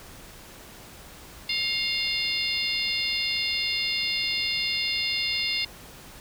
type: harmonic tone with a mistuned harmonic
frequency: 712 Hz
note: F5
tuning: 33 cents sharp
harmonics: 3 / 4 / 5 / 6 / 7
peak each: -31 / -31 / -31 / -31 / -31 dBFS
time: 1.49-5.65 s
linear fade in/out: 5 ms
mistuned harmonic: 4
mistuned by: -37 cents
effects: pink hiss -46 dBFS RMS until 6.2 s